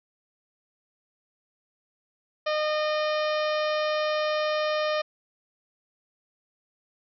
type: harmonic tone with a mistuned harmonic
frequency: 611 Hz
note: D#5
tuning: 32 cents flat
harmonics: 1 / 2 / 3 / 4 / 5 / 6 / 7 / 8 / 9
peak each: -25 / -31 / -35 / -37 / -39 / -41 / -42 / -43 / -44 dBFS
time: 2.46-5.02 s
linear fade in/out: 10 ms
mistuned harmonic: 7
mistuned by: -34 cents
effects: none